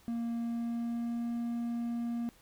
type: tone with pitch glide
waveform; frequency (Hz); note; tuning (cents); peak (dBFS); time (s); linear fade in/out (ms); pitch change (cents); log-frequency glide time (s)
triangle; 233.1 to 235.5; A#3 to A#3; 0 to +18; -30; 0.08-2.29; 0; +18; 0.35-1.29
effects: pink hiss -62 dBFS RMS until 2.41 s